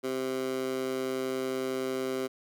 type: tone with high-pass filter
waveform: 15% pulse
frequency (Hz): 130.81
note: C3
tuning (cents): 0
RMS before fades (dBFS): -32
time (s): 0.03-2.28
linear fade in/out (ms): 20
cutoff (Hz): 340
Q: 2.1
effects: none